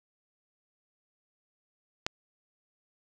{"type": "click", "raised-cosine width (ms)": 0.2, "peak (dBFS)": -11, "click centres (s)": 2.065, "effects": []}